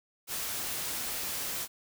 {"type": "noise", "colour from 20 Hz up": "white", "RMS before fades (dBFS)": -35, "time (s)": [0.27, 1.68], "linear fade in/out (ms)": 50, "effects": []}